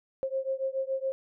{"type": "beating tone pair", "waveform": "sine", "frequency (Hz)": [530, 537.1], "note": ["C5", "C5"], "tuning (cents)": [22, 45], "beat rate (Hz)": 7.1, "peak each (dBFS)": [-31, -32], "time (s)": [0.23, 1.12], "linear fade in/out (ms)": 0, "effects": []}